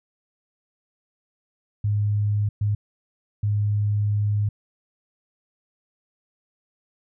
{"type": "tone bursts at uneven times", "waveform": "sine", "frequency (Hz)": 103.83, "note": "G#2", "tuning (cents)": 0, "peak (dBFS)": -19, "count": 3, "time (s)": [[1.84, 2.49], [2.61, 2.75], [3.43, 4.49]], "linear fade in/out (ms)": 5, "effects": []}